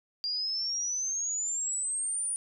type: exponential sweep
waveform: sine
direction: up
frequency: 4753 to 9590 Hz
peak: -29 dBFS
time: 0.24-2.36 s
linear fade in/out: 0 ms
effects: none